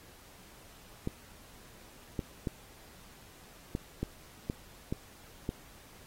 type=clicks; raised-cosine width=3 ms; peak=-19 dBFS; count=8; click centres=1.074 / 2.192 / 2.472 / 3.751 / 4.03 / 4.499 / 4.925 / 5.491 s; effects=pink hiss -56 dBFS RMS until 6.06 s + AAC 48 kbps